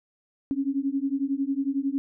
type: beating tone pair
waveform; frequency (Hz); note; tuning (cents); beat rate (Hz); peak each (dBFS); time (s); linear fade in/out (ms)
sine; 269.6 / 280.6; C#4 / C#4; -48 / +21; 11; -27; 0.51-1.98; 0
effects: none